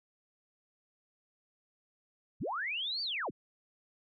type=linear two-way sweep; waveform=sine; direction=up then down; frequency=45 to 4699 to 45 Hz; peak=-33 dBFS; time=2.4-3.31 s; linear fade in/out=20 ms; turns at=3.02 s; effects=none